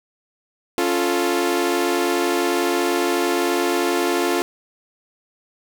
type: chord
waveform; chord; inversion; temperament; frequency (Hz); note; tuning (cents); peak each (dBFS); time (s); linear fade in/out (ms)
sawtooth; Db augmented; none; equal; 277.2 / 349.2 / 440; Db4 / F4 / A4; 0 / 0 / 0; -21 / -16 / -21; 0.78-4.42; 0
effects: none